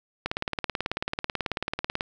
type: click train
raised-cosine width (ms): 0.3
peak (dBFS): -11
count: 33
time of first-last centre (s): 0.26-2.009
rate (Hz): 18.3
effects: none